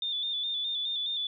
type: tone with vibrato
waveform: sine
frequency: 3544 Hz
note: A7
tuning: 12 cents sharp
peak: -29 dBFS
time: 0.02-1.27 s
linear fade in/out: 2 ms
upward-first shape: square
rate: 4.8 Hz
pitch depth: 39 cents each way
effects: none